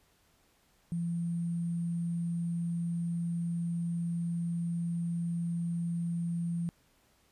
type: tone with sample-and-hold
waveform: sine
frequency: 170 Hz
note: F3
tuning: 46 cents flat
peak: -30 dBFS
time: 0.92-6.69 s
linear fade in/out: 0 ms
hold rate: 8820 Hz
effects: pink hiss -68 dBFS RMS until 7.31 s + resampled to 32000 Hz